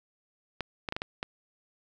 clicks, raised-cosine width 0.3 ms, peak -16 dBFS, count 6, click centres 0.607 / 0.888 / 0.924 / 0.965 / 1.019 / 1.229 s, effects none

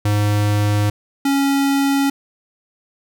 square tone pair in turn, 103.83 / 277.2 Hz, G#2 / C#4, 0 / 0 cents, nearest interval octave + perfect fourth, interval 1700 cents, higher second, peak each -15 dBFS, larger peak neither, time 0.05-0.9 / 1.25-2.1 s, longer neither, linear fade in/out 5 ms, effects none

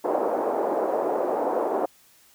white band-pass noise, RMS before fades -25 dBFS, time 0.04-1.86 s, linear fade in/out 10 ms, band 330 to 760 Hz, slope 24 dB/octave, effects white hiss -57 dBFS RMS until 2.34 s

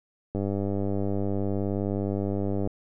click train, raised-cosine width 2 ms, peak -16 dBFS, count 232, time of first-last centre 0.35-2.674 s, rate 99.4 Hz, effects none

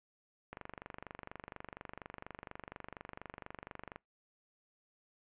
click train, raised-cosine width 0.5 ms, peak -29 dBFS, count 84, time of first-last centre 0.53-3.96 s, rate 24.2 Hz, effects noise-tail reverb RT60 0.2 s tail -25 dB re dry + resampled to 8000 Hz

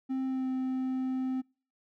triangle tone with pitch glide, 263.1 to 259.6 Hz, C4 to C4, +10 to -13 cents, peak -27 dBFS, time 0.09-1.42 s, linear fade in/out 20 ms, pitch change -23 cents, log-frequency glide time 0.25-0.48 s, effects noise-tail reverb RT60 0.4 s tail -26 dB re dry

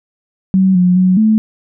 sine tone with pitch steps, 189.5 / 180 / 184.7 / 217.7 Hz, F#3 / F#3 / F#3 / A3, +42 / -47 / -3 / -18 cents, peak -7 dBFS, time 0.54-1.38 s, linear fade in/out 0 ms, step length 210 ms, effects none

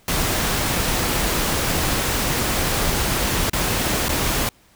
pink noise with dropouts, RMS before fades -21 dBFS, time 0.08-4.49 s, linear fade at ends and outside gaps 2 ms, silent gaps 3.498-3.532 / 4.085-4.091 s, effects pink hiss -55 dBFS RMS until 4.75 s

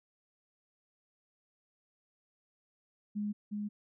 sine tone with echo, 207.7 Hz, G#3, in tune, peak -32 dBFS, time 3.15-3.33 s, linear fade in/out 20 ms, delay 360 ms, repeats 1, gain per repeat -2 dB, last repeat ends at 3.69 s, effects none

